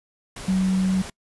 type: tone in noise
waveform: sine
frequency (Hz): 188.2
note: F#3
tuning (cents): +30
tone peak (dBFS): -18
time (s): 0.48-1.02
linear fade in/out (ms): 5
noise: pink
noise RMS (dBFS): -36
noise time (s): 0.36-1.1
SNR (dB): +15
effects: noise-tail reverb RT60 0.1 s tail -26 dB re dry + resampled to 24000 Hz